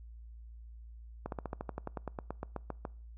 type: slowing click train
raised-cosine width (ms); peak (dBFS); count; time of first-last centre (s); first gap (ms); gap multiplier
1; -23; 17; 1.26-2.852; 62; 1.06
effects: noise-tail reverb RT60 0.5 s tail -24 dB re dry + added 57 Hz sine -47 dBFS peak until 3.17 s